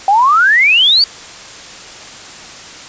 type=exponential sweep; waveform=sine; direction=up; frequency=761 to 4699 Hz; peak=-6 dBFS; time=0.08-1.04 s; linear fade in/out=2 ms; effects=white hiss -32 dBFS RMS until 2.88 s + resampled to 16000 Hz